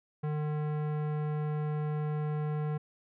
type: tone with tanh clipping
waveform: sine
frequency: 150.9 Hz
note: D3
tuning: 47 cents sharp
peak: -32 dBFS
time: 0.23-2.78 s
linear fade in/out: 10 ms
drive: 18 dB
effects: none